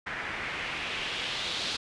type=noise with low-pass filter sweep; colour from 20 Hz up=white; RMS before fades=-34 dBFS; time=0.06-1.77 s; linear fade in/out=10 ms; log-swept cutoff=1800 to 4100 Hz; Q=2.3; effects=resampled to 24000 Hz